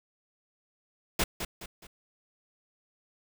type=noise with echo; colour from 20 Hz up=pink; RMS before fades=-26 dBFS; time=1.19-1.24 s; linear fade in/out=5 ms; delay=210 ms; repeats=3; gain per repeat=-8 dB; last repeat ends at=1.87 s; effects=none